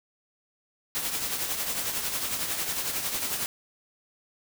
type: noise with tremolo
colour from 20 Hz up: white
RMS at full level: -28 dBFS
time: 0.95-3.46 s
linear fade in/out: 0 ms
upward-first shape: triangle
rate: 11 Hz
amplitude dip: 55%
effects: none